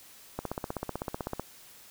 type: click train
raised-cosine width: 1 ms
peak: -18 dBFS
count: 17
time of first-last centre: 0.39-1.396 s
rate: 15.9 Hz
effects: white hiss -53 dBFS RMS until 1.9 s